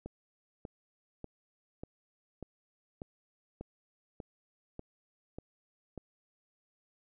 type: click train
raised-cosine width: 2 ms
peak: -28 dBFS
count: 11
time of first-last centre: 0.06-5.977 s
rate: 1.69 Hz
effects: none